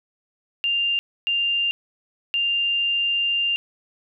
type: tone bursts at uneven times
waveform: sine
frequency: 2794 Hz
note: F7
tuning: in tune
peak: -19 dBFS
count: 3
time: 0.64-0.99 / 1.27-1.71 / 2.34-3.56 s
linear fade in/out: 0 ms
effects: none